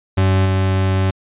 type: tone with level steps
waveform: 40% pulse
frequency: 95 Hz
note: F#2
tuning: 46 cents sharp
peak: -11 / -13 dBFS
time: 0.17-1.11 s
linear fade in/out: 10 ms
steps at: 0.45 s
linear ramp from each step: 10 ms
effects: resampled to 8000 Hz